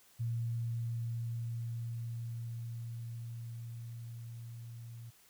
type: tone with level ramp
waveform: sine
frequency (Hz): 116.54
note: A#2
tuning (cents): 0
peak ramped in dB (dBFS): -32 to -45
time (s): 0.19-5.11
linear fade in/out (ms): 20
effects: white hiss -64 dBFS RMS until 5.29 s